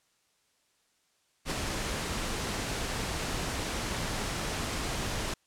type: noise with ADSR envelope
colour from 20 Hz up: pink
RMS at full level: -30 dBFS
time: 1.45-5.34 s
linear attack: 60 ms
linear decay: 10 ms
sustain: -3 dB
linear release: 4 ms
effects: white hiss -71 dBFS RMS until 5.46 s + low-pass 9000 Hz 12 dB/octave